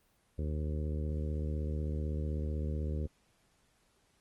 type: harmonic tone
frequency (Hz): 75.9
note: D#2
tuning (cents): -42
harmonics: 1 / 2 / 3 / 4 / 5 / 6 / 7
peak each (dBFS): -33 / -40 / -44 / -47 / -47 / -48 / -50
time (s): 0.38-3.07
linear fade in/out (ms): 10
effects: pink hiss -71 dBFS RMS until 4.2 s + Opus 24 kbps